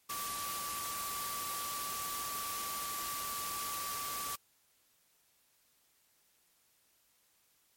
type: tone in noise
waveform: sine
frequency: 1157 Hz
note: D6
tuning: 26 cents flat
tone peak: -40 dBFS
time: 0.09-4.36 s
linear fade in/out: 10 ms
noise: white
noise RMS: -40 dBFS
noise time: 0.09-4.36 s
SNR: -3 dB
effects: white hiss -71 dBFS RMS until 7.76 s + MP3 64 kbps